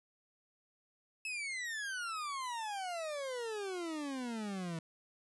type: exponential sweep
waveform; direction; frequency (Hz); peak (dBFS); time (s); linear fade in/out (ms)
40% pulse; down; 2626 to 160; -37; 1.25-4.79; 2
effects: resampled to 24000 Hz